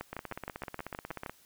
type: two click trains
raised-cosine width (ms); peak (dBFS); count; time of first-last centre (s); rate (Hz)
0.5; -22 / -23; 9 / 20; 0.01-1.262 / 0.13-1.296; 6.39 / 16.3
effects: white hiss -62 dBFS RMS until 1.45 s